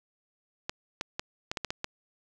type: clicks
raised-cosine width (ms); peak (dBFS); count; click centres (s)
0.2; -14; 8; 0.695 / 1.011 / 1.195 / 1.515 / 1.572 / 1.647 / 1.705 / 1.844
effects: none